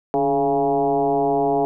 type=tone with frequency modulation; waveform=sine; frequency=556 Hz; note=C#5; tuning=5 cents sharp; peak=-16 dBFS; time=0.14-1.65 s; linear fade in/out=0 ms; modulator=135 Hz; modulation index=2.1; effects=none